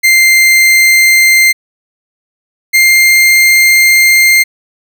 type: tone pair in turn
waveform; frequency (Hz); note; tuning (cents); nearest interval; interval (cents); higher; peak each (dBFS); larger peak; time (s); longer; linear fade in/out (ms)
40% pulse; 2093 / 2105; C7 / C7; 0 / +10; unison; 10; second; -3; neither; 0.03-1.53 / 2.73-4.44; second; 20
effects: none